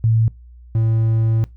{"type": "tone pair in turn", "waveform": ["sine", "triangle"], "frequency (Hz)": [112.5, 112.5], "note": ["A2", "A2"], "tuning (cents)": [39, 39], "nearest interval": "unison", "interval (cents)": 0, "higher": "neither", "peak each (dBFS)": -12, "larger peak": "neither", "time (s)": [[0.04, 0.28], [0.75, 1.44]], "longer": "second", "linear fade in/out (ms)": 0, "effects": ["noise-tail reverb RT60 0.2 s tail -21 dB re dry", "added 60 Hz sine -39 dBFS peak until 1.56 s"]}